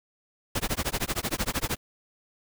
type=noise with tremolo; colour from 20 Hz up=pink; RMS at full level=-26 dBFS; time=0.55-1.77 s; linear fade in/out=5 ms; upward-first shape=sine; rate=13 Hz; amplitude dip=100%; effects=none